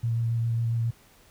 sine tone with vibrato, 115.8 Hz, A#2, 11 cents flat, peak -23 dBFS, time 0.03-0.91 s, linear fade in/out 10 ms, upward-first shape square, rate 7.3 Hz, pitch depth 12 cents each way, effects pink hiss -57 dBFS RMS until 1.3 s

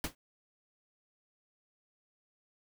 pink noise with exponential decay, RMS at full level -30 dBFS, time 0.04-0.15 s, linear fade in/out 2 ms, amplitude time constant 22 ms, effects none

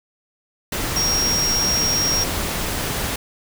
sine tone in noise, 5600 Hz, F8, 4 cents sharp, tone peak -18 dBFS, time 0.96-2.24 s, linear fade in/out 5 ms, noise pink, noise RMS -24 dBFS, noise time 0.72-3.16 s, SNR +3 dB, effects none

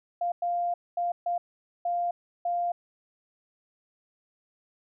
sine tone bursts at uneven times, 698.5 Hz, F5, in tune, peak -25 dBFS, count 6, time 0.21-0.32 / 0.42-0.74 / 0.97-1.12 / 1.26-1.38 / 1.85-2.11 / 2.45-2.72 s, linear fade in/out 5 ms, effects none

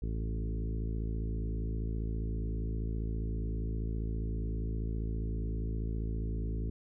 harmonic tone with a mistuned harmonic, 55 Hz, A1, in tune, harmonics 1 / 2 / 3 / 4 / 5 / 6 / 7 / 8, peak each -33 / -39 / -43 / -45 / -47 / -49 / -50 / -51 dBFS, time 0.02-6.7 s, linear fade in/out 5 ms, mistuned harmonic 2, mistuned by -16 cents, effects none

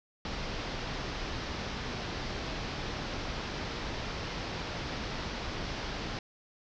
pink low-pass noise, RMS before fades -37 dBFS, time 0.25-6.19 s, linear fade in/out 2 ms, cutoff 5600 Hz, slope 48 dB/octave, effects none

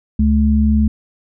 sine tone pair together, 72 / 215.8 Hz, D2 / A3, -34 / -33 cents, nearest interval octave + perfect fifth, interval 1901 cents, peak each -13 dBFS, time 0.19-0.88 s, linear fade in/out 5 ms, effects none

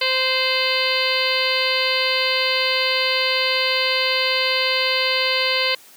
harmonic tone with a mistuned harmonic, 520 Hz, C5, 11 cents flat, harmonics 1 / 2 / 3 / 4 / 5 / 6 / 7 / 8 / 9, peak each -25 / -28 / -30 / -24 / -26 / -25 / -29 / -25 / -27 dBFS, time 0.01-5.75 s, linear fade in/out 5 ms, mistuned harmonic 6, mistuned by -48 cents, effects white hiss -47 dBFS RMS until 5.96 s + high-pass 150 Hz 12 dB/octave

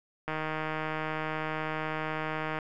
click train, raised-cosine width 0.5 ms, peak -18 dBFS, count 361, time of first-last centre 0.28-2.588 s, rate 156 Hz, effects none

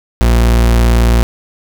40% pulse tone, 58.27 Hz, A#1, in tune, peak -6 dBFS, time 0.21-1.23 s, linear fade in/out 0 ms, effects none

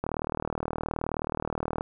click train, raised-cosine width 1 ms, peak -15 dBFS, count 70, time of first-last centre 0.04-1.809 s, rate 39 Hz, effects none

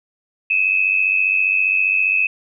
sine tone pair together, 2527 / 2622 Hz, D#7 / E7, +26 / -10 cents, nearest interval minor second, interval 64 cents, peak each -17 dBFS, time 0.5-2.27 s, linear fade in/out 5 ms, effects none

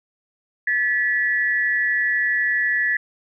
sine tone pair together, 1732 / 1944.1 Hz, A6 / B6, -28 / -28 cents, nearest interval major second, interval 200 cents, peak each -20 / -21 dBFS, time 0.67-2.97 s, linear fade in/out 5 ms, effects none

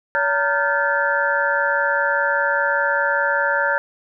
sine tone cluster, 568 / 918 / 1401 / 1546 / 1731 Hz, C#5 / A#5 / F6 / G6 / A6, +42 / -27 / +5 / -24 / -29 cents, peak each -23 dBFS, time 0.15-3.78 s, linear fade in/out 0 ms, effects none

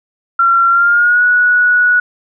sine tone with pitch glide, 1368 to 1466.2 Hz, F6 to F#6, -36 to -16 cents, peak -7 dBFS, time 0.39-2 s, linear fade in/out 5 ms, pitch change +120 cents, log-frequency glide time 0.69-1.23 s, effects none

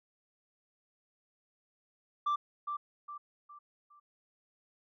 sine tone with echo, 1174.7 Hz, D6, in tune, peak -25 dBFS, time 2.26-2.36 s, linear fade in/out 10 ms, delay 410 ms, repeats 4, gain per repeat -8 dB, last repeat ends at 4 s, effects tanh soft clip ceiling -27 dBFS

